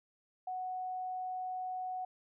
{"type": "tone", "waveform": "sine", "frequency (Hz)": 740, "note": "F#5", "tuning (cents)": 0, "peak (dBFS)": -36, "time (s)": [0.47, 2.05], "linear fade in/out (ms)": 5, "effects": []}